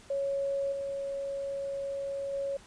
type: tone with level steps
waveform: sine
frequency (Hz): 554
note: C#5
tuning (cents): -1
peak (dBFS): -28 / -32 / -30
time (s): 0.1-2.57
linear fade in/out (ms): 5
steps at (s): 0.72 / 2.33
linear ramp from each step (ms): 5
effects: pink hiss -55 dBFS RMS until 2.66 s + resampled to 22050 Hz